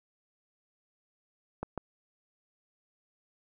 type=clicks; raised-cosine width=1 ms; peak=-20 dBFS; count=2; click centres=1.63 / 1.777 s; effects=none